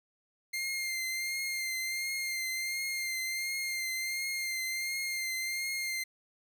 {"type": "tone with vibrato", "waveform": "sawtooth", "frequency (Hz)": 2106, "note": "C7", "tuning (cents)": 11, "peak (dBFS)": -29, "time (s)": [0.53, 6.04], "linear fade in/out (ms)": 10, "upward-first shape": "triangle", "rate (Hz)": 1.4, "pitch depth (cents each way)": 35, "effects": ["11-bit"]}